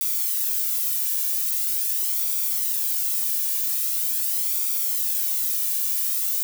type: noise with flanger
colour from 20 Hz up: violet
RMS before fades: -24 dBFS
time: 0.01-6.43 s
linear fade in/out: 0 ms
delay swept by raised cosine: 0.85 to 1.74 ms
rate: 0.43 Hz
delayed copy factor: +0.55
effects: none